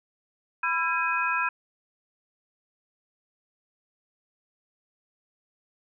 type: tone cluster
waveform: sine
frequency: 996 / 1349 / 1631 / 2511 Hz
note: B5 / E6 / G#6 / D#7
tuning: +14 / +40 / -32 / +15 cents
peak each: -29 dBFS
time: 0.63-1.49 s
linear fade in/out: 5 ms
effects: none